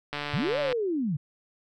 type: click train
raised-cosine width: 0.3 ms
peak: -16 dBFS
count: 88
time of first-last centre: 0.13-0.726 s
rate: 146 Hz
type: linear two-way sweep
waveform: sine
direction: up then down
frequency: 92.5 to 603 to 131.1 Hz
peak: -25 dBFS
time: 0.33-1.17 s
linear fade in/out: 10 ms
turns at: 0.59 s
effects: none